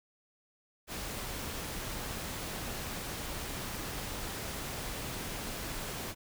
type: noise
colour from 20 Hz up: pink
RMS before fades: -39 dBFS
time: 0.87-6.15 s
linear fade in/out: 50 ms
effects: none